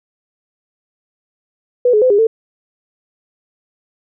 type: tone with pitch steps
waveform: sine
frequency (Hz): 492.4 / 424.7 / 510 / 406.9 / 447.6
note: B4 / G#4 / C5 / G#4 / A4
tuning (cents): -5 / +39 / -44 / -35 / +30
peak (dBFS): -8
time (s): 1.85-2.27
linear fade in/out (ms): 5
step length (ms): 84
effects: none